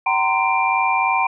sine tone cluster, 767 / 930 / 1033 / 2370 Hz, G5 / A#5 / C6 / D7, -38 / -4 / -22 / +15 cents, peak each -21 dBFS, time 0.06-1.27 s, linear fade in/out 5 ms, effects none

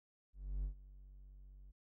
triangle tone with ADSR envelope, 47.71 Hz, G1, 46 cents flat, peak -33 dBFS, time 0.33-1.72 s, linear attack 310 ms, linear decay 99 ms, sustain -19 dB, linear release 16 ms, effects none

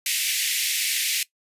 pink high-pass noise, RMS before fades -24 dBFS, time 0.06-1.23 s, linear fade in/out 2 ms, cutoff 2000 Hz, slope 48 dB/octave, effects noise-tail reverb RT60 0.1 s tail -19 dB re dry + resampled to 32000 Hz

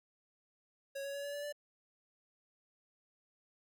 square tone with pitch steps, 552 / 558.4 / 564.9 / 571.5 / 578.1 / 584.8 Hz, C#5 / C#5 / C#5 / D5 / D5 / D5, -7 / +13 / +33 / -47 / -27 / -7 cents, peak -40 dBFS, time 0.95-1.526 s, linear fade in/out 10 ms, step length 96 ms, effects none

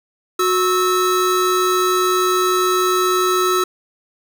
square tone pair together, 366.3 / 1306.5 Hz, F#4 / E6, -17 / -16 cents, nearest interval octave + minor seventh, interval 2201 cents, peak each -18 dBFS, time 0.39-3.64 s, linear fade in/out 5 ms, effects none

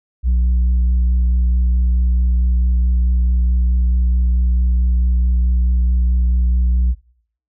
sine tone with vibrato, 61 Hz, B1, 21 cents flat, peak -9 dBFS, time 0.23-6.95 s, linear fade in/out 50 ms, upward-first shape sine, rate 4.6 Hz, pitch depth 14 cents each way, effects noise-tail reverb RT60 0.6 s tail -21 dB re dry + tanh soft clip ceiling -11 dBFS

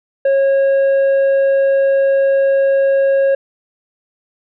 sine tone with tanh clipping, 546 Hz, C#5, 26 cents flat, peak -11 dBFS, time 0.25-3.35 s, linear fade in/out 5 ms, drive 5 dB, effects none

